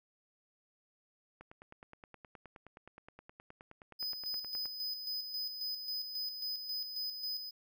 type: click train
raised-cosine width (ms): 0.5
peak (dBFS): -36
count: 32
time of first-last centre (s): 1.41-4.656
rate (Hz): 9.55
type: tone with tremolo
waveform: square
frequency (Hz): 5010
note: D#8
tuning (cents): +11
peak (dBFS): -36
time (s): 3.99-7.51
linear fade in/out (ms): 20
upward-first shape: square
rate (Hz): 3.7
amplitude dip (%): 50
effects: none